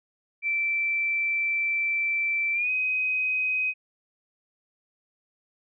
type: tone with pitch glide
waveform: sine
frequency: 2335 to 2517 Hz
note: D7 to D#7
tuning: -11 to +19 cents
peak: -23 dBFS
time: 0.42-3.74 s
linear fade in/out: 50 ms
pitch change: +130 cents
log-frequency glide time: 2.53-2.7 s
effects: none